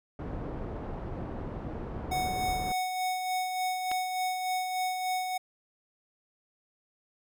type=low-pass noise; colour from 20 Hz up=pink; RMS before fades=-37 dBFS; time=0.19-2.72 s; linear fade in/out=2 ms; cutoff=780 Hz; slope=12 dB/octave
type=tone with tremolo; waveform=square; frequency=740 Hz; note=F#5; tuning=in tune; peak=-28 dBFS; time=2.11-5.38 s; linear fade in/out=10 ms; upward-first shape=sine; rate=3.4 Hz; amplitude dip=40%
type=clicks; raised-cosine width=0.3 ms; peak=-26 / -21 dBFS; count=2; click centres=3.913 / 3.916 s
effects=none